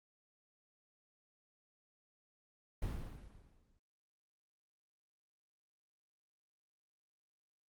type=noise with exponential decay; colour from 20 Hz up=brown; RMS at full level=-36 dBFS; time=2.82-3.79 s; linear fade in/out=5 ms; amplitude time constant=210 ms; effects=Opus 32 kbps